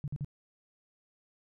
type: tone bursts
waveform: sine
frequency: 144.1 Hz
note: D3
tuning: 33 cents flat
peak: -32 dBFS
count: 3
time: 0.04-0.246 s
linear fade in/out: 0 ms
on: 38 ms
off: 46 ms
effects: none